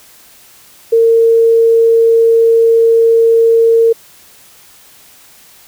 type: tone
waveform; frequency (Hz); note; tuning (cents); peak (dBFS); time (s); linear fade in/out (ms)
sine; 457.2; A#4; -34; -5; 0.92-3.93; 10
effects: white hiss -42 dBFS RMS until 5.67 s